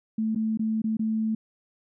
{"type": "tone with dropouts", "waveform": "sine", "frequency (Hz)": 220, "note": "A3", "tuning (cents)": 0, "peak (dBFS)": -23, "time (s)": [0.18, 1.35], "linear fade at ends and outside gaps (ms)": 5, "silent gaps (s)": [[0.349, 0.358], [0.574, 0.593], [0.819, 0.841], [0.97, 0.993]], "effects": []}